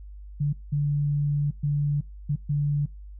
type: tone bursts at uneven times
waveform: sine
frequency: 145.2 Hz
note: D3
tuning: 19 cents flat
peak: -21 dBFS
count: 5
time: 0.4-0.53 / 0.72-1.51 / 1.63-2.01 / 2.29-2.36 / 2.49-2.86 s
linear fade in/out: 10 ms
effects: noise-tail reverb RT60 0.2 s tail -24 dB re dry + added 50 Hz sine -39 dBFS peak until 3.19 s